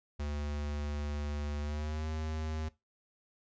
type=tone with pitch glide; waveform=square; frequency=73.42 to 78.24 Hz; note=D2 to D#2; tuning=0 to +10 cents; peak=-35 dBFS; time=0.19-2.69 s; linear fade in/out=10 ms; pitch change=+110 cents; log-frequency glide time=1.61-2.07 s; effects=noise-tail reverb RT60 0.2 s tail -18 dB re dry + resampled to 16000 Hz